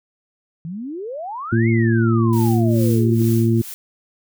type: exponential two-way sweep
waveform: sine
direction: up then down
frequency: 155.56 to 2211 to 323.5 Hz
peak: -26 dBFS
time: 0.65-3.22 s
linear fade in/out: 0 ms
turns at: 1.69 s
type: harmonic tone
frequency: 114.3 Hz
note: A#2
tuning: 34 cents flat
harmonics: 1 / 2 / 3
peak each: -16 / -18 / -20 dBFS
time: 1.52-3.62 s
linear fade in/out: 10 ms
type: noise with tremolo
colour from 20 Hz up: blue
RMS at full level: -32 dBFS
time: 2.33-3.74 s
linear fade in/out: 0 ms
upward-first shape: sine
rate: 2.3 Hz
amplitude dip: 85%
effects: none